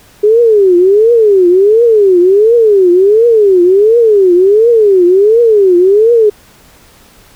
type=tone with vibrato; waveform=sine; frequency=407.6 Hz; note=G#4; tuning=32 cents flat; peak=-3 dBFS; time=0.23-6.3 s; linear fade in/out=10 ms; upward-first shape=triangle; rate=1.4 Hz; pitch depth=290 cents each way; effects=pink hiss -42 dBFS RMS until 7.35 s